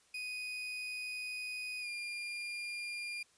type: tone with pitch glide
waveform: 35% pulse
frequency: 2489 to 2407 Hz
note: D#7 to D7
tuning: 0 to +42 cents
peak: -37 dBFS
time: 0.14-3.23 s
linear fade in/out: 5 ms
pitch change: -58 cents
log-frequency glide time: 1.8-1.88 s
effects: white hiss -68 dBFS RMS until 3.37 s + resampled to 22050 Hz